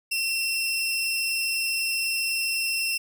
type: tone pair together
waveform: sawtooth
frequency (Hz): 2708 / 5155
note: E7 / E8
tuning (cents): +46 / -40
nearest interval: major seventh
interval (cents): 1114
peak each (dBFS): -22 / -28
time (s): 0.11-2.98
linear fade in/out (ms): 10
effects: none